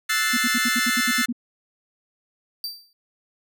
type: chord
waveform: sawtooth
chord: F# half-diminished seventh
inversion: third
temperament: equal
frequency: 1318.5 / 1480 / 1760 / 2093 Hz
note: E6 / F#6 / A6 / C7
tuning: 0 / 0 / 0 / 0 cents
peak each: -24 / -25 / -20 / -22 dBFS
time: 0.09-1.26 s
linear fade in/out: 10 ms
type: tone bursts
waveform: sine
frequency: 240 Hz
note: B3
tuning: 49 cents flat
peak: -22 dBFS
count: 10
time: 0.33-1.327 s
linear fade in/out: 10 ms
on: 43 ms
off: 63 ms
type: tone with exponential decay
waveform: 45% pulse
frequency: 4664 Hz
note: D8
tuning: 13 cents flat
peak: -24 dBFS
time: 2.64-2.93 s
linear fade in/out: 1 ms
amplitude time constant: 63 ms
effects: none